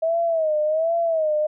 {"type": "tone with vibrato", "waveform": "sine", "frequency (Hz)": 640, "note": "D#5", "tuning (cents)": 49, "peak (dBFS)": -18, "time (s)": [0.02, 1.47], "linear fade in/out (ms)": 10, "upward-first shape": "sine", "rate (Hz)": 1.3, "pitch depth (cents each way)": 99, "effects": []}